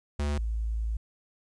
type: tone pair in turn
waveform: square / sine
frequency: 72.9 / 55.15 Hz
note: D2 / A1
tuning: -12 / +5 cents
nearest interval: perfect fourth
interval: 483 cents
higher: first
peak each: -27 dBFS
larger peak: neither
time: 0.19-0.38 / 0.38-0.97 s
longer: second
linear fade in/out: 5 ms
effects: resampled to 22050 Hz + 11-bit